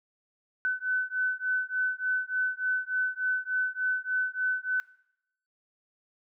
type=beating tone pair; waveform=sine; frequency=1508 / 1511.4 Hz; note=F#6 / F#6; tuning=+32 / +36 cents; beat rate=3.4 Hz; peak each=-30 dBFS; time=0.65-4.8 s; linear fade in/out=0 ms; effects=noise-tail reverb RT60 0.8 s tail -22 dB re dry